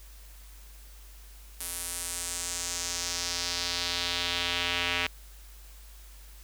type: tone with band-pass filter sweep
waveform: square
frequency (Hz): 87.31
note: F2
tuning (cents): 0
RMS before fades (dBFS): -32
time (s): 1.6-5.07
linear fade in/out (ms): 5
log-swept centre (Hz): 11000 to 2600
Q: 2.1
effects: added 50 Hz sine -47 dBFS peak until 6.43 s + white hiss -55 dBFS RMS until 6.43 s